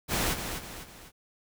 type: noise with echo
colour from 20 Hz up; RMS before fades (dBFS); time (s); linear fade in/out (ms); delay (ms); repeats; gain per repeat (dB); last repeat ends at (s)
pink; -28; 0.08-0.37; 50; 250; 3; -7; 1.12
effects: none